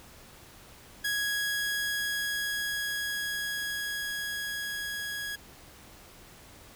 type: tone with level ramp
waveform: sawtooth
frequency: 1661.2 Hz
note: G#6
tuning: in tune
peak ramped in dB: -24 to -30 dBFS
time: 1.04-5.36 s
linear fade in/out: 10 ms
effects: pink hiss -52 dBFS RMS until 6.75 s